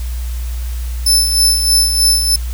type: tone with tremolo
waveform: 25% pulse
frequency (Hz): 5274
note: E8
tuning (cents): 0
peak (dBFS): -3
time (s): 1.06-2.36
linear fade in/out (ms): 5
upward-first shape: sine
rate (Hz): 3.2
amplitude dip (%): 55
effects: added 60 Hz sine -18 dBFS peak until 2.53 s + white hiss -36 dBFS RMS until 2.53 s